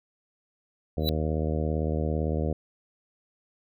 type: harmonic tone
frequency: 77.78 Hz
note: D#2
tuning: in tune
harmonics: 1 / 2 / 3 / 4 / 5 / 6 / 7 / 8 / 9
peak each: -28 / -31 / -34 / -36 / -37 / -35 / -36 / -41 / -42 dBFS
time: 0.97-2.53 s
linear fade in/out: 5 ms
type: tone with exponential growth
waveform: square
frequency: 3951 Hz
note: B7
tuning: in tune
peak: -22 dBFS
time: 1-1.09 s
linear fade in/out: 0 ms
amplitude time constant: 18 ms
effects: none